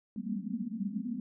pink band-pass noise, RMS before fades -36 dBFS, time 0.16-1.2 s, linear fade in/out 2 ms, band 190 to 250 Hz, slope 96 dB/octave, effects none

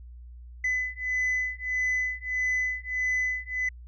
sine beating tone pair, 2008 / 2009.6 Hz, B6 / B6, +28 / +30 cents, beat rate 1.6 Hz, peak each -27 dBFS, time 0.64-3.69 s, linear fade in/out 5 ms, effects tanh soft clip ceiling -22 dBFS + added 60 Hz sine -42 dBFS peak until 3.87 s

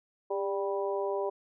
harmonic tone with a mistuned harmonic, 196 Hz, G3, in tune, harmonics 2 / 3 / 4 / 5, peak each -31 / -34 / -39 / -38 dBFS, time 0.3-1.3 s, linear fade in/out 10 ms, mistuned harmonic 2, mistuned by +32 cents, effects none

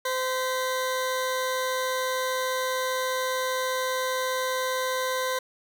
20% pulse tone pair together, 515 / 1946.6 Hz, C5 / B6, -28 / -26 cents, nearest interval octave + major seventh, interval 2302 cents, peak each -21 / -31 dBFS, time 0.05-5.39 s, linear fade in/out 5 ms, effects none

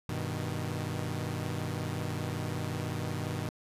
sawtooth chord, G augmented, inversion none, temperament equal, 98 / 123.47 / 155.56 Hz, G2 / B2 / D#3, 0 / 0 / 0 cents, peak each -33 dBFS, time 0.09-3.49 s, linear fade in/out 0 ms, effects resampled to 32000 Hz

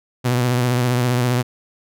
sawtooth tone with vibrato, 123.47 Hz, B2, in tune, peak -12 dBFS, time 0.24-1.43 s, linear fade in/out 20 ms, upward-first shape triangle, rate 15 Hz, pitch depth 56 cents each way, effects none

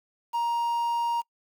triangle tone with quantisation, 940 Hz, A#5, 14 cents sharp, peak -22 dBFS, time 0.33-1.22 s, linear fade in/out 20 ms, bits 8, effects noise-tail reverb RT60 0.1 s tail -26 dB re dry

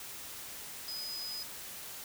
sine tone in noise, 5000 Hz, D#8, 8 cents sharp, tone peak -38 dBFS, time 0.88-1.43 s, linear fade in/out 2 ms, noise white, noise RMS -45 dBFS, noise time 0-2.04 s, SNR +4 dB, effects none

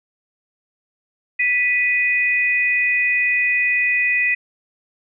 sine tone pair together, 1972 / 2490 Hz, B6 / D#7, -3 / +1 cents, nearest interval major third, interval 404 cents, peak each -18 dBFS, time 1.39-4.35 s, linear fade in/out 10 ms, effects none

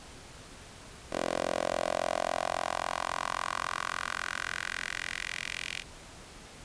10% pulse tone with high-pass filter sweep, 43.65 Hz, F1, in tune, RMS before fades -34 dBFS, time 1.1-5.84 s, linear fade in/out 50 ms, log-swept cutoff 440 to 2500 Hz, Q 2.7, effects pink hiss -49 dBFS RMS until 6.64 s + resampled to 22050 Hz

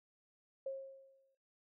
sine tone with exponential decay, 539 Hz, C#5, 49 cents flat, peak -36 dBFS, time 0.66-1.35 s, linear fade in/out 5 ms, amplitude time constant 150 ms, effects noise-tail reverb RT60 0.4 s tail -22 dB re dry

